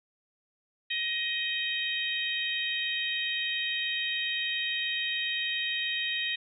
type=harmonic tone; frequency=627 Hz; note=D#5; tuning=13 cents sharp; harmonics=3 / 4 / 5 / 6; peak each=-34 / -34 / -34 / -34 dBFS; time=0.9-6.36 s; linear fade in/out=10 ms; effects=none